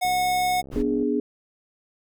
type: tone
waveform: square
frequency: 730 Hz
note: F#5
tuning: 24 cents flat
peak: -21 dBFS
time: 0.01-0.62 s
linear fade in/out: 20 ms
type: click train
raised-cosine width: 2 ms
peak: -29 dBFS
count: 67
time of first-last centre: 0.05-1.028 s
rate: 67.5 Hz
type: noise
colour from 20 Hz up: brown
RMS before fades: -30 dBFS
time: 0.71-0.83 s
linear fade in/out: 20 ms
type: chord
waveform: sine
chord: G# diminished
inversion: first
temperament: equal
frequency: 246.9 / 293.7 / 415.3 Hz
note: B3 / D4 / G#4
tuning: 0 / 0 / 0 cents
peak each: -25 dBFS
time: 0.76-1.2 s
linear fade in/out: 2 ms
effects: none